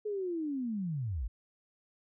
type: linear sweep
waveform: sine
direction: down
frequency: 430 to 45.4 Hz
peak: -32 dBFS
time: 0.05-1.28 s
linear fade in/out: 10 ms
effects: none